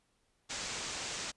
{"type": "low-pass noise", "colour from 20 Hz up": "white", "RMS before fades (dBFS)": -40, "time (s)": [0.49, 1.32], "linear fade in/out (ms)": 20, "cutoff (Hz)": 7800, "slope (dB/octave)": 48, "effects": ["pink hiss -75 dBFS RMS until 1.36 s", "resampled to 24000 Hz"]}